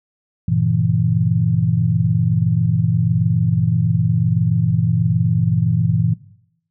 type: chord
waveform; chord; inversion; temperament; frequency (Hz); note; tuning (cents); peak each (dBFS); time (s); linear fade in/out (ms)
sine; G diminished seventh; none; equal with one note detuned; 98 / 117.01 / 138.59 / 164.81; G2 / Bb2 / Db3 / Fb3; 0 / +7 / 0 / 0; -22 / -18 / -24 / -18; 0.48-6.14; 5
effects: noise-tail reverb RT60 0.7 s tail -17 dB re dry